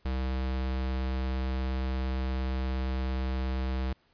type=tone; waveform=square; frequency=64.9 Hz; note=C2; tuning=13 cents flat; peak=-29 dBFS; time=0.05-3.93 s; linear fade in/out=5 ms; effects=pink hiss -67 dBFS RMS until 4.13 s + resampled to 11025 Hz